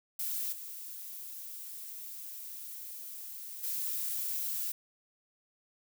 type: noise with level steps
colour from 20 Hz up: violet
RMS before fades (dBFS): -35 / -44 / -35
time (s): 0.19-4.72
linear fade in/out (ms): 5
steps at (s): 0.52 / 3.63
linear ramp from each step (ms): 10
effects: none